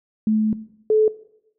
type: tone pair in turn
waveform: sine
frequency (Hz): 216.3 / 432.6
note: A3 / A4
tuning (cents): -29 / -29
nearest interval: octave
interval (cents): 1200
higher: second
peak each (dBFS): -15 / -13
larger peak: second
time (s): 0.27-0.53 / 0.9-1.08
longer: first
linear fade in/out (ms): 2
effects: noise-tail reverb RT60 0.8 s tail -18 dB re dry